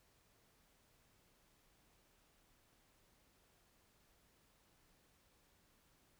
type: silence
effects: pink hiss -73 dBFS RMS until 6.19 s